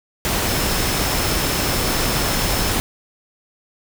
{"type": "tone in noise", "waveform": "sine", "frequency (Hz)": 5274, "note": "E8", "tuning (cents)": 0, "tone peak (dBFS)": -30, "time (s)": [0.47, 2.72], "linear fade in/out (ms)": 0, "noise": "pink", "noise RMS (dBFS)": -20, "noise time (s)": [0.25, 2.8], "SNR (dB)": -13, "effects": []}